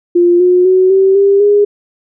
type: tone with pitch steps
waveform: sine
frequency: 349.2 / 360.7 / 372.5 / 384.8 / 397.4 / 410.5 Hz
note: F4 / F#4 / F#4 / G4 / G4 / G#4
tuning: 0 / -44 / +12 / -32 / +24 / -20 cents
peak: -5 dBFS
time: 0.15-1.65 s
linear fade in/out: 10 ms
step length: 250 ms
effects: none